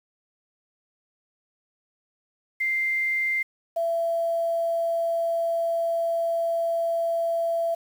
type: tone pair in turn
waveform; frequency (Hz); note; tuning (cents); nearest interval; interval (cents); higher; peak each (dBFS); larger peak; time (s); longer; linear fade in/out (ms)
sine; 2093 / 670; C7 / E5; 0 / +28; octave + minor sixth; 1972; first; -22; neither; 2.6-3.43 / 3.76-7.75; second; 10
effects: 8-bit